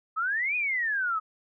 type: exponential two-way sweep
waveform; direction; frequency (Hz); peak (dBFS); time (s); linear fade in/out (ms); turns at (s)
sine; up then down; 1251 to 2510 to 1251; -25; 0.16-1.2; 20; 0.56
effects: none